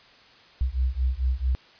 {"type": "beating tone pair", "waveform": "sine", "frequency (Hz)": [61.74, 66.24], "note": ["B1", "C2"], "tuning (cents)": [0, 22], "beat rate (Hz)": 4.5, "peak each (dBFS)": -25, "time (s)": [0.61, 1.55], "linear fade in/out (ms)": 0, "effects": ["white hiss -53 dBFS RMS until 1.79 s", "resampled to 11025 Hz"]}